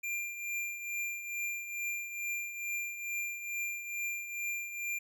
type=tone with tremolo; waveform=square; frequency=2386 Hz; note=D7; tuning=27 cents sharp; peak=-33 dBFS; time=0.03-4.99 s; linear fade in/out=10 ms; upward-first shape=triangle; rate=2.3 Hz; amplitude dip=65%; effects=none